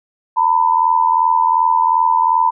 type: tone pair together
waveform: sine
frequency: 910 / 992.7 Hz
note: A#5 / B5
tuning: -42 / +9 cents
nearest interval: major second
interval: 151 cents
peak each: -14 / -13 dBFS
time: 0.36-2.51 s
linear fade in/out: 20 ms
effects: none